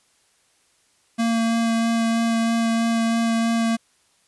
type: tone with vibrato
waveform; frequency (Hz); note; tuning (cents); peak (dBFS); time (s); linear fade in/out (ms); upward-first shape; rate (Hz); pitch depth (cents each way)
square; 228.9; A#3; -31; -19; 1.18-3.77; 20; sine; 3.1; 10
effects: white hiss -62 dBFS RMS until 4.27 s + resampled to 24000 Hz